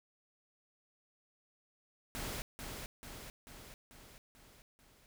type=noise with echo; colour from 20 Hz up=pink; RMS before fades=-41 dBFS; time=2.15-2.42 s; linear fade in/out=0 ms; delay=440 ms; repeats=6; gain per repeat=-4 dB; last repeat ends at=5.06 s; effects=none